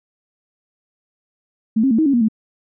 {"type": "tone with pitch steps", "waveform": "sine", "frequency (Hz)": [220.4, 269, 223.6, 316.1, 277.5, 238.4, 219.2], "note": ["A3", "C4", "A3", "D#4", "C#4", "A#3", "A3"], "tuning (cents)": [3, 48, 28, 27, 2, 39, -6], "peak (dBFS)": -12, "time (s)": [1.76, 2.285], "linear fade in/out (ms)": 10, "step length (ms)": 75, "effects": []}